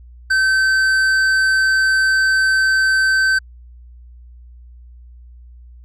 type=tone with tanh clipping; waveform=sine; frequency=1543 Hz; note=G6; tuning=28 cents flat; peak=-14 dBFS; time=0.3-3.39 s; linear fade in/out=10 ms; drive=10 dB; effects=added 60 Hz sine -38 dBFS peak until 5.84 s